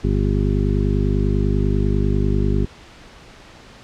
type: harmonic tone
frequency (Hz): 50.1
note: G1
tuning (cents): +38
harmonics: 1 / 2 / 3 / 4 / 5 / 7 / 8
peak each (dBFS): -19 / -22 / -24 / -25 / -26 / -27 / -28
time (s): 0.03-2.66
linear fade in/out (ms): 20
effects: pink hiss -43 dBFS RMS until 3.83 s + low-pass 5000 Hz 12 dB/octave